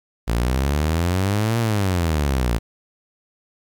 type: exponential two-way sweep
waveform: sawtooth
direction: up then down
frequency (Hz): 55.3 to 118 to 55.3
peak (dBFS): -14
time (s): 0.27-2.59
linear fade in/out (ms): 20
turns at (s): 1.59
effects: 9-bit